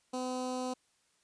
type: tone with notch filter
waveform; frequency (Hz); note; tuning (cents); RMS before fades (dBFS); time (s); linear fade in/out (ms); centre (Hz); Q
15% pulse; 253.9; B3; +48; -36; 0.13-0.74; 10; 2100; 0.84
effects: white hiss -72 dBFS RMS until 1.23 s + resampled to 22050 Hz